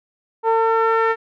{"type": "tone with low-pass filter sweep", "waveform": "sawtooth", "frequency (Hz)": 451.1, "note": "A4", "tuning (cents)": 43, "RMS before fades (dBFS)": -17, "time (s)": [0.43, 1.16], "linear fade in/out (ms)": 50, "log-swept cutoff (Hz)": [990, 1700], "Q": 2.8, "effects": []}